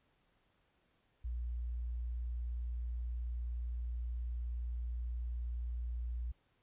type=tone; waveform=sine; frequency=59.5 Hz; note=A#1; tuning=36 cents sharp; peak=-36 dBFS; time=1.24-6.32 s; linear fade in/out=10 ms; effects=pink hiss -75 dBFS RMS until 6.62 s + resampled to 8000 Hz